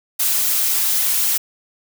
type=noise with flanger; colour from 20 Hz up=blue; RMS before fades=-18 dBFS; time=0.19-1.38 s; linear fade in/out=10 ms; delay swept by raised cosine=1.7 to 6.4 ms; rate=3.7 Hz; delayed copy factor=-0.8; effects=none